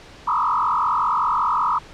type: tone with frequency modulation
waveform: sine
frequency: 1108.7 Hz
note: C#6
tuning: in tune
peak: -17 dBFS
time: 0.27-1.79 s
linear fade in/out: 10 ms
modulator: 45.2 Hz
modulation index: 4.1
effects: pink hiss -43 dBFS RMS until 1.93 s + low-pass 5000 Hz 12 dB/octave